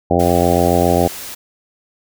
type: harmonic tone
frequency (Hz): 87.31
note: F2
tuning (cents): 0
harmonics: 1 / 2 / 3 / 4 / 5 / 6 / 7 / 8 / 9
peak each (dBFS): -20 / -20 / -20 / -20 / -20 / -20 / -20 / -20 / -20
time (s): 0.1-1.08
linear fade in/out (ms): 10
type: noise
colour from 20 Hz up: white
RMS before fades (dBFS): -30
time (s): 0.19-1.35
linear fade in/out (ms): 10
effects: none